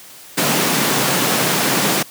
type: high-pass noise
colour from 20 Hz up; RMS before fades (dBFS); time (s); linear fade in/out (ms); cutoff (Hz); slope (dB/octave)
pink; -17; 0.37-2.03; 10; 130; 48
effects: white hiss -40 dBFS RMS until 2.1 s + high-pass 80 Hz 12 dB/octave